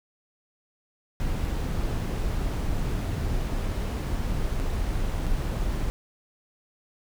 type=noise with dropouts; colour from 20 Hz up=brown; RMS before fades=-27 dBFS; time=1.2-5.9 s; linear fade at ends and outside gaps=0 ms; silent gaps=4.593-4.599 / 5.261-5.266 s; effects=none